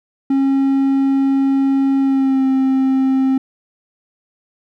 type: tone with pitch glide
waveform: triangle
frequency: 271.8 to 265 Hz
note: C#4 to C4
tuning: -34 to +22 cents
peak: -10 dBFS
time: 0.3-3.38 s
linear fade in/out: 5 ms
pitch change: -44 cents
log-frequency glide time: 2-2.46 s
effects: none